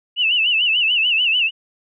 sine tone with vibrato, 2794 Hz, F7, in tune, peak -14 dBFS, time 0.16-1.51 s, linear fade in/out 50 ms, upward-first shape sine, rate 6.8 Hz, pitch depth 130 cents each way, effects none

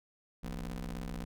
25% pulse ring-modulated tone, 63.3 Hz, B1, 43 cents sharp, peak -31 dBFS, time 0.43-1.25 s, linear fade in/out 10 ms, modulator 103 Hz, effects none

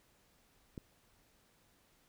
click, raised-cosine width 3 ms, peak -30 dBFS, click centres 0.778 s, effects pink hiss -70 dBFS RMS until 2.08 s

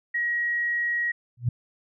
sine tone, 1900 Hz, A#6, 33 cents sharp, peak -23 dBFS, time 0.14-1.12 s, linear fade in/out 10 ms
sine tone with exponential growth, 121.2 Hz, B2, 32 cents flat, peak -16 dBFS, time 1.37-1.49 s, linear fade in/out 5 ms, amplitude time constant 24 ms
effects none

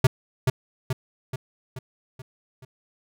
square tone with echo, 129.4 Hz, C3, 19 cents flat, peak -13 dBFS, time 0.04-0.07 s, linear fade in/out 5 ms, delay 430 ms, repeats 6, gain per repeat -5 dB, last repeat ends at 2.65 s, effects none

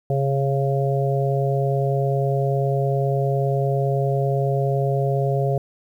harmonic tone with a mistuned harmonic, 137.7 Hz, C#3, 11 cents flat, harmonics 1 / 3 / 4 / 5, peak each -20 / -25 / -26 / -27 dBFS, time 0.1-5.58 s, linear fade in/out 2 ms, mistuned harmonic 1, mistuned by -22 cents, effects 9-bit

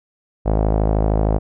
sawtooth tone with low-pass filter, 53.1 Hz, G#1, 39 cents sharp, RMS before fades -17 dBFS, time 0.45-1.39 s, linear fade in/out 20 ms, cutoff 680 Hz, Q 2.2, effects none

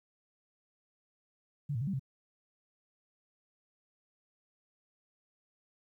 sine tone with pitch steps, 144.3 / 114.3 / 140.1 / 194.8 / 133.6 Hz, D3 / A#2 / C#3 / G3 / C3, -30 / -34 / +19 / -11 / +36 cents, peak -31 dBFS, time 1.69-1.995 s, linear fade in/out 10 ms, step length 61 ms, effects 12-bit

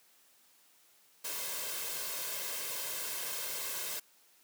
white noise with comb filter, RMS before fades -38 dBFS, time 1.24-4 s, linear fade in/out 10 ms, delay 1.9 ms, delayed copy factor +0.6, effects white hiss -65 dBFS RMS until 4.43 s + high-pass 200 Hz 12 dB/octave

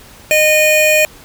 square tone pair together, 614 / 2458 Hz, D#5 / D#7, -23 / -22 cents, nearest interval 2 octaves, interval 2401 cents, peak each -12 dBFS, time 0.31-1.05 s, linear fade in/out 0 ms, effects pink hiss -40 dBFS RMS until 1.24 s

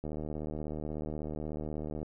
click train, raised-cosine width 2 ms, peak -25 dBFS, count 153, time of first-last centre 0.04-2.03 s, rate 76.4 Hz, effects none

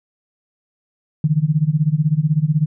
sine tone with tremolo, 152.9 Hz, D#3, 30 cents flat, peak -10 dBFS, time 1.24-2.66 s, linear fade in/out 2 ms, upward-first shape sine, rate 16 Hz, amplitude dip 90%, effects none

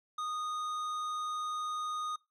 sine tone with tanh clipping, 1236 Hz, D#6, 12 cents flat, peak -36 dBFS, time 0.18-2.16 s, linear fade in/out 5 ms, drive 12 dB, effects noise-tail reverb RT60 0.2 s tail -20 dB re dry

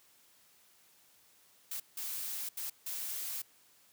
blue noise bursts at uneven times, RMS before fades -39 dBFS, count 4, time 1.71-1.8 / 1.97-2.49 / 2.57-2.7 / 2.86-3.42 s, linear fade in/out 5 ms, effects white hiss -65 dBFS RMS until 3.92 s + high-pass 80 Hz 12 dB/octave

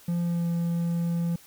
triangle tone with pitch glide, 172.4 to 169.93 Hz, F3 to F3, -22 to -47 cents, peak -22 dBFS, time 0.08-1.36 s, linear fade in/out 5 ms, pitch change -25 cents, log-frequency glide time 0.22-0.47 s, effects white hiss -53 dBFS RMS until 1.46 s

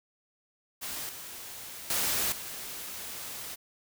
white noise with level steps, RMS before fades -37 / -43 / -29 / -40 dBFS, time 0.81-3.56 s, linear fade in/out 20 ms, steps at 1.09 / 1.9 / 2.32 s, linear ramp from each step 2 ms, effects none

